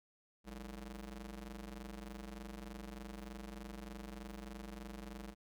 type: ring-modulated tone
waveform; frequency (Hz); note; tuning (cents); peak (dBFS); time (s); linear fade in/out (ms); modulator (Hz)
sawtooth; 128.7; C3; -28; -39; 0.44-5.35; 50; 76
effects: none